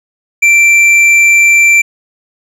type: tone with hard clipping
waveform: sine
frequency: 2349 Hz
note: D7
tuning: in tune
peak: -5 dBFS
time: 0.42-1.82 s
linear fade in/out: 10 ms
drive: 6 dB
effects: none